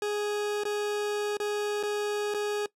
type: tone with dropouts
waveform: 40% pulse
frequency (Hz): 415.3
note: G#4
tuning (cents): 0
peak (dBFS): -27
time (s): 0.02-2.66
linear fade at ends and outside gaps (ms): 2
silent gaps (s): 0.636-0.652 / 1.37-1.4 / 1.829-1.834 / 2.34-2.345
effects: noise-tail reverb RT60 0.1 s tail -20 dB re dry + low-pass 11000 Hz 12 dB/octave